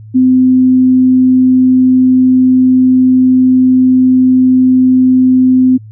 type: tone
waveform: sine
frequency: 256.2 Hz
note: C4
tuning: 36 cents flat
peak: -4 dBFS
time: 0.14-5.78 s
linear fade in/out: 20 ms
effects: added 108 Hz sine -29 dBFS peak until 5.91 s